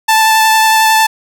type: tone with vibrato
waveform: sawtooth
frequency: 880 Hz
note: A5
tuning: in tune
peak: -3 dBFS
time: 0.08-1.07 s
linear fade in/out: 10 ms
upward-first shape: sine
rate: 11 Hz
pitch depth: 11 cents each way
effects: none